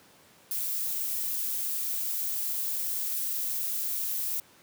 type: noise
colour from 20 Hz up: violet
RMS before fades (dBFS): -31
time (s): 0.51-4.4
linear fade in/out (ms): 2
effects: pink hiss -57 dBFS RMS until 4.62 s + high-pass 150 Hz 12 dB/octave